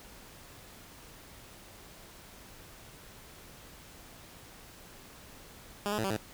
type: tone with pitch steps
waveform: 10% pulse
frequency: 203.9 / 210.7 / 110.6 / 193.6 / 107.6 Hz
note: G#3 / G#3 / A2 / G3 / A2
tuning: -32 / +25 / +9 / -21 / -38 cents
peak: -22 dBFS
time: 5.86-6.165 s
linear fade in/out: 0 ms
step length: 61 ms
effects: pink hiss -52 dBFS RMS until 6.33 s